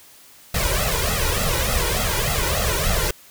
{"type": "noise with flanger", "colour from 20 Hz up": "pink", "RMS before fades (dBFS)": -21, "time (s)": [0.54, 3.11], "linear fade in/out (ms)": 5, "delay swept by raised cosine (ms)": [1.5, 2.1], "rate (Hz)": 3.4, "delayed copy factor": 0.95, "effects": ["white hiss -48 dBFS RMS until 3.3 s"]}